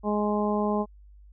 harmonic tone, 208.9 Hz, G#3, 10 cents sharp, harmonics 1 / 2 / 3 / 4 / 5, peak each -26 / -29 / -31 / -32 / -33 dBFS, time 0.03-0.86 s, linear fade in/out 50 ms, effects added 50 Hz sine -48 dBFS peak until 1.32 s

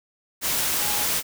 sine tone in noise, 830.6 Hz, G#5, in tune, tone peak -33 dBFS, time 0.79-1.08 s, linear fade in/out 50 ms, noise white, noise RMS -24 dBFS, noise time 0.41-1.23 s, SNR -12 dB, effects none

